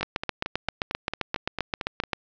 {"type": "two click trains", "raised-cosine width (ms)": 0.3, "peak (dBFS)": [-13, -9], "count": [10, 17], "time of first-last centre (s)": [[0.01, 2.037], [0.03, 2.132]], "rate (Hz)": [4.44, 7.61], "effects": ["resampled to 16000 Hz", "8-bit"]}